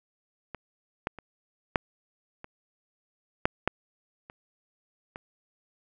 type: clicks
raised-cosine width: 0.5 ms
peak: -22 / -13 / -27 / -7 / -26 / -6 / -8 / -29 / -23 dBFS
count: 9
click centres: 0.547 / 1.071 / 1.187 / 1.758 / 2.444 / 3.455 / 3.676 / 4.299 / 5.159 s
effects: none

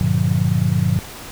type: chord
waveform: sine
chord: G minor seventh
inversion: none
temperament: just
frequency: 98 / 117.6 / 147 / 176.4 Hz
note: G2 / Bb2 / D3 / F3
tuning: 0 / +16 / +2 / +18 cents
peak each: -20 dBFS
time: 0.01-0.99 s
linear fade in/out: 0 ms
effects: pink hiss -35 dBFS RMS until 1.31 s

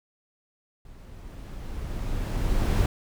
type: noise with level ramp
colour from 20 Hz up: brown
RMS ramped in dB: -46 to -20 dBFS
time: 0.85-2.86 s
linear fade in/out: 2 ms
effects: none

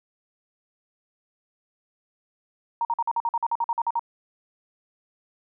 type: tone bursts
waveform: sine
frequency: 932.3 Hz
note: A#5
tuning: in tune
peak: -21 dBFS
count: 14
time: 2.81-3.994 s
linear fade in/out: 2 ms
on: 40 ms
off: 48 ms
effects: none

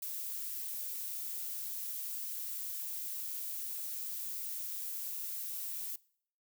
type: noise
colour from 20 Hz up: violet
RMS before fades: -40 dBFS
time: 0.02-5.96 s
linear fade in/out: 5 ms
effects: noise-tail reverb RT60 0.6 s tail -23 dB re dry

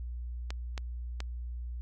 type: clicks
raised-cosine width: 0.2 ms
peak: -20 dBFS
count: 3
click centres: 0.505 / 0.778 / 1.204 s
effects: added 60 Hz sine -35 dBFS peak until 1.81 s + MP3 96 kbps

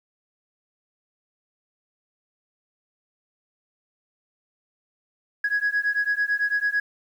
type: beating tone pair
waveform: sine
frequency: 1661.2 / 1670.2 Hz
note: G#6 / G#6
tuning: 0 / +9 cents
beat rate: 9 Hz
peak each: -23 dBFS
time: 5.44-6.8 s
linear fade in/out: 5 ms
effects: tanh soft clip ceiling -16 dBFS + 9-bit

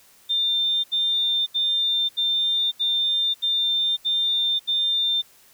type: tone bursts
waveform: sine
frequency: 3601 Hz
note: A7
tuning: 39 cents sharp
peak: -19 dBFS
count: 8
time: 0.29-5.222 s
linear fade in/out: 20 ms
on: 550 ms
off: 76 ms
effects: white hiss -54 dBFS RMS until 5.53 s

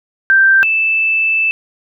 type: tone pair in turn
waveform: sine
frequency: 1568 / 2637 Hz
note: G6 / E7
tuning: 0 / 0 cents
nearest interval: major sixth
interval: 900 cents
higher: second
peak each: -6 / -11 dBFS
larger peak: first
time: 0.3-0.63 / 0.63-1.51 s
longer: second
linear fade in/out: 0 ms
effects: none

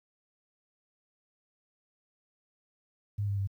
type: tone with pitch steps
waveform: sine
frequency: 102.4 / 100.35 / 98.34 Hz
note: G#2 / G2 / G2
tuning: -24 / +41 / +6 cents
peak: -28 dBFS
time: 3.18-3.474 s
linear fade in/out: 10 ms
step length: 98 ms
effects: 11-bit

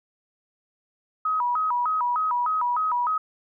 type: tone with vibrato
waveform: sine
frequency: 1108.7 Hz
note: C#6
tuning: in tune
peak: -21 dBFS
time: 1.25-3.18 s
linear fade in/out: 5 ms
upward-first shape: square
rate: 3.3 Hz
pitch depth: 230 cents each way
effects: none

